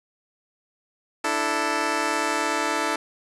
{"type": "chord", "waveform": "10% pulse", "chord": "D suspended second", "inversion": "none", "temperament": "just", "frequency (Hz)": [293.7, 330.4, 440.5], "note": ["D4", "E4", "A4"], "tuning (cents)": [0, 4, 2], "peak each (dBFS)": [-20, -19, -20], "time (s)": [1.24, 2.96], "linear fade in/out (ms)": 5, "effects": ["resampled to 24000 Hz", "7-bit"]}